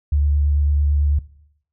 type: tone with vibrato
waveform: sine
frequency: 72.7 Hz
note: D2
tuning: 17 cents flat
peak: -14 dBFS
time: 0.12-1.19 s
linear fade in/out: 5 ms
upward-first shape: triangle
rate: 9 Hz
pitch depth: 19 cents each way
effects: noise-tail reverb RT60 0.7 s tail -18 dB re dry